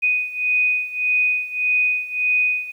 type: beating tone pair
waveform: sine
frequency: 2489 / 2490.7 Hz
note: D#7 / D#7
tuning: 0 / +1 cents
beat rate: 1.7 Hz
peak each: -19 / -22 dBFS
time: 0.02-2.72 s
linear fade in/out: 20 ms
effects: 9-bit